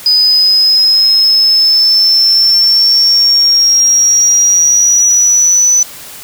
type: exponential sweep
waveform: sine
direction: up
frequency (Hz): 4978 to 6000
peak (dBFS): -5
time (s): 0.06-5.83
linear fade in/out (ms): 2
effects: white hiss -30 dBFS RMS until 6.23 s